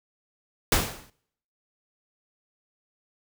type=noise with exponential decay; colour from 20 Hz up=pink; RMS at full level=-18 dBFS; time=0.72-1.1 s; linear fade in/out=2 ms; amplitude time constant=82 ms; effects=noise-tail reverb RT60 0.7 s tail -24 dB re dry